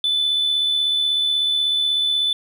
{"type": "tone with amplitude modulation", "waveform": "triangle", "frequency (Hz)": 3500, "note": "A7", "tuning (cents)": -10, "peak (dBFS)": -12, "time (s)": [0.04, 2.33], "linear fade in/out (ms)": 2, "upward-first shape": "sine", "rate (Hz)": 76.3, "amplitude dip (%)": 45, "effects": ["tanh soft clip ceiling -13 dBFS"]}